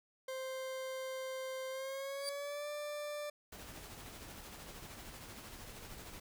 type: tone with pitch glide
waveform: 40% pulse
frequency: 523.3 to 590.8 Hz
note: C5 to D5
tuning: 0 to +10 cents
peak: -39 dBFS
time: 0.28-3.3 s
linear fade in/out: 5 ms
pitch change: +210 cents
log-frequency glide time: 1.69-2.69 s
type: tone with exponential growth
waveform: 30% pulse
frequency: 4699 Hz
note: D8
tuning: in tune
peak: -32 dBFS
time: 2.14-2.29 s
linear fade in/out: 0 ms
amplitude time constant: 32 ms
type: noise with tremolo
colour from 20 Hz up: pink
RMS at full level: -49 dBFS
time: 3.52-6.2 s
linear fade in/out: 5 ms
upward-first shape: sine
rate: 13 Hz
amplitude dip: 35%
effects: none